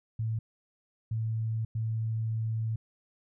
sine tone bursts at uneven times, 111.6 Hz, A2, 25 cents sharp, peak -28 dBFS, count 3, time 0.19-0.39 / 1.11-1.65 / 1.75-2.76 s, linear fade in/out 5 ms, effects none

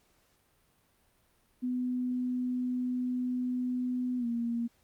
sine tone with pitch glide, 250 to 234.6 Hz, B3 to A#3, +21 to +11 cents, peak -29 dBFS, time 1.62-4.68 s, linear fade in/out 20 ms, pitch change -110 cents, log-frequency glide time 4.18-4.26 s, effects pink hiss -69 dBFS RMS until 4.83 s + Opus 48 kbps

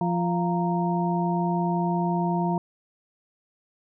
harmonic tone with a mistuned harmonic, 174.1 Hz, F3, 5 cents flat, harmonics 1 / 2 / 4 / 5, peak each -24 / -30 / -30 / -29 dBFS, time 0.01-2.58 s, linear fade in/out 2 ms, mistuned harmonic 5, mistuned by +110 cents, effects none

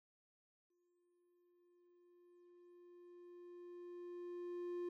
triangle tone with exponential growth, 351.9 Hz, F4, 13 cents sharp, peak -38 dBFS, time 0.7-4.89 s, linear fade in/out 5 ms, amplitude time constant 910 ms, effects none

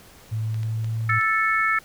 sine tone with pitch glide, 110 to 112.25 Hz, A2 to A2, 0 to +35 cents, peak -23 dBFS, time 0.31-1.2 s, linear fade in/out 20 ms, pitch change +35 cents, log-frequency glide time 0.42-1 s
clicks, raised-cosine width 0.2 ms, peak -25 dBFS, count 5, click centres 0.544 / 0.632 / 0.845 / 1.099 / 1.212 s
harmonic tone, 440 Hz, A4, in tune, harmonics 3 / 4 / 5, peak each -22 / -23 / -24 dBFS, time 1.09-1.79 s, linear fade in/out 5 ms
effects pink hiss -49 dBFS RMS until 1.84 s

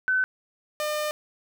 sine / sawtooth tone pair in turn, 1516 / 603.7 Hz, F#6 / D5, +42 / +48 cents, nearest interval octave + major third, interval 1594 cents, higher first, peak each -20 / -22 dBFS, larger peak first, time 0.08-0.24 / 0.8-1.11 s, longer second, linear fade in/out 0 ms, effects none

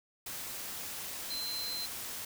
sine tone in noise, 4100 Hz, C8, 36 cents flat, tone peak -36 dBFS, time 1.3-1.86 s, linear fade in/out 5 ms, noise white, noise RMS -41 dBFS, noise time 0.26-2.25 s, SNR +2 dB, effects none

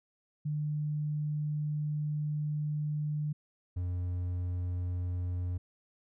sine / triangle tone pair in turn, 150 / 89.19 Hz, D3 / F2, +37 / +37 cents, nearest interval major sixth, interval 900 cents, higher first, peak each -30 / -29 dBFS, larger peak second, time 0.45-3.33 / 3.76-5.58 s, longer first, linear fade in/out 10 ms, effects none

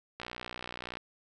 click train, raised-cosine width 0.3 ms, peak -23 dBFS, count 48, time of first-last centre 0.2-0.97 s, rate 61 Hz, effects none

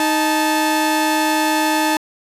sawtooth tone pair together, 311.1 / 873.3 Hz, D#4 / A5, 0 / -13 cents, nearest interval octave + tritone, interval 1787 cents, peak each -14 dBFS, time 0-1.97 s, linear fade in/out 2 ms, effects resampled to 32000 Hz

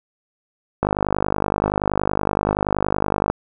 click train, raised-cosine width 1 ms, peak -4 dBFS, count 126, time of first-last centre 0.83-3.3 s, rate 50.6 Hz, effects none

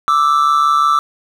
triangle tone pair together, 1172.8 / 1318.5 Hz, D6 / E6, -3 / 0 cents, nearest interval major second, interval 203 cents, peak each -11 dBFS, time 0.08-0.99 s, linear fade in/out 0 ms, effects none

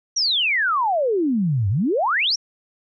sine exponential two-way sweep, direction down then up, 5910 to 92.5 to 5910 Hz, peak -17 dBFS, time 0.16-2.36 s, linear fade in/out 10 ms, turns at 1.69 s, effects none

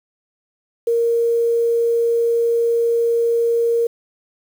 sine tone with quantisation, 466.2 Hz, A#4, in tune, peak -14 dBFS, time 0.87-3.87 s, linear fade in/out 5 ms, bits 7, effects none

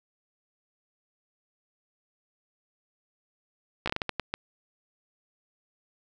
slowing click train, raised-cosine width 0.3 ms, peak -12 dBFS, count 9, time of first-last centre 3.86-4.34 s, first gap 15 ms, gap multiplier 1.38, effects none

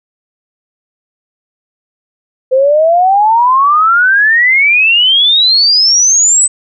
sine exponential sweep, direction up, 509 to 8160 Hz, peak -5 dBFS, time 2.51-6.48 s, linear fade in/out 20 ms, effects none

